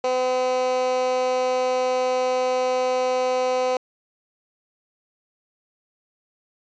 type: tone with high-pass filter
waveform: 15% pulse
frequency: 254.4 Hz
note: C4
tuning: 48 cents flat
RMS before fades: -22 dBFS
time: 0.04-3.77 s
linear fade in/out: 2 ms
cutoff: 520 Hz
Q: 2.8
effects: resampled to 16000 Hz